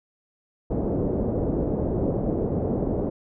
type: low-pass noise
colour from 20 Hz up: white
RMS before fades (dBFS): -25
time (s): 0.7-3.1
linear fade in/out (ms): 10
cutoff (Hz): 500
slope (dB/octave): 24
effects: none